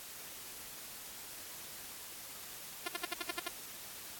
5% pulse tone bursts, 349.1 Hz, F4, 1 cent flat, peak -22 dBFS, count 8, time 2.86-3.482 s, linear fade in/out 5 ms, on 20 ms, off 66 ms, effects white hiss -48 dBFS RMS until 4.19 s + AAC 64 kbps

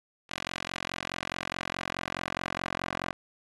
10% pulse tone with band-pass filter sweep, 44.74 Hz, F1, 43 cents sharp, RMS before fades -36 dBFS, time 0.29-3.13 s, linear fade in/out 20 ms, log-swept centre 2800 to 1400 Hz, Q 0.81, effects resampled to 24000 Hz

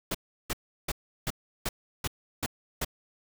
pink noise bursts, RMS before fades -30 dBFS, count 8, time 0.11-2.848 s, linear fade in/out 5 ms, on 36 ms, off 350 ms, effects none

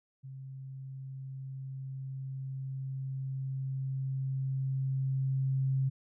sine tone with level ramp, 133.6 Hz, C3, 36 cents sharp, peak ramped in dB -42 to -26 dBFS, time 0.23-5.9 s, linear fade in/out 20 ms, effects none

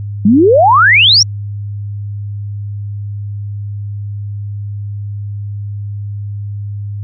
sine exponential sweep, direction up, 190.1 to 5790 Hz, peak -4 dBFS, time 0.25-1.23 s, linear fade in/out 5 ms, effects added 102 Hz sine -19 dBFS peak until 7.03 s

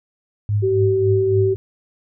sine tone with tremolo, 103.83 Hz, G#2, in tune, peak -14 dBFS, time 0.49-1.56 s, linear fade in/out 0 ms, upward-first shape triangle, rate 3.6 Hz, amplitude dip 85%
sine tone, 383.1 Hz, G4, 40 cents flat, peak -15 dBFS, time 0.62-1.55 s, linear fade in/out 20 ms
effects none

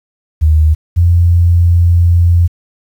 sine tone pair in turn, 77.78 / 86.25 Hz, D#2 / F2, 0 / -21 cents, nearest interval major second, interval 179 cents, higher second, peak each -5 dBFS, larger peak neither, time 0.41-0.75 / 0.96-2.48 s, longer second, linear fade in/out 20 ms, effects 7-bit

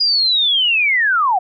sine linear sweep, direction down, 4920 to 698.5 Hz, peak -12 dBFS, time 0-1.39 s, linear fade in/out 10 ms, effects none

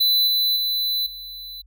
square tone with level steps, 4000 Hz, B7, 21 cents sharp, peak -16 / -18 / -21 / -34 dBFS, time 0-1.62 s, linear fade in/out 10 ms, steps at 0.27 / 0.56 / 1.06 s, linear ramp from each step 5 ms, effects added 50 Hz sine -49 dBFS peak until 1.66 s

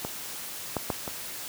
clicks, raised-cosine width 1 ms, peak -17 / -13 / -12 / -19 dBFS, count 4, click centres 0.049 / 0.767 / 0.902 / 1.078 s, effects white hiss -38 dBFS RMS until 1.48 s + high-pass 60 Hz 12 dB/octave

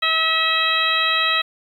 harmonic tone, 645 Hz, E5, 38 cents flat, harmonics 1 / 2 / 3 / 4 / 5 / 6, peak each -32 / -22 / -23 / -23 / -24 / -22 dBFS, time 0.02-1.42 s, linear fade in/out 10 ms, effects 8-bit

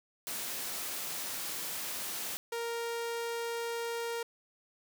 white high-pass noise, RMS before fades -38 dBFS, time 0.27-2.37 s, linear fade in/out 0 ms, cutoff 150 Hz, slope 12 dB/octave
sawtooth tone, 466.2 Hz, A#4, in tune, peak -30 dBFS, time 2.52-4.23 s, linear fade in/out 5 ms
effects none

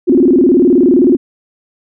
sine tone with vibrato, 305.2 Hz, D#4, 33 cents flat, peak -5 dBFS, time 0.07-1.17 s, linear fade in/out 20 ms, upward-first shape square, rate 19 Hz, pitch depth 270 cents each way, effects none

